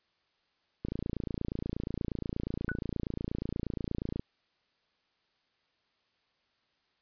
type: click train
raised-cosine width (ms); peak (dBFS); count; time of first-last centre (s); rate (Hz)
3; -21; 96; 0.85-4.195; 28.4
type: tone with exponential decay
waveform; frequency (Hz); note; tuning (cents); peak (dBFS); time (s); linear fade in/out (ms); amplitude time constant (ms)
sine; 1480; F#6; 0; -29; 2.69-2.79; 0; 21
effects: white hiss -74 dBFS RMS until 7.01 s + resampled to 11025 Hz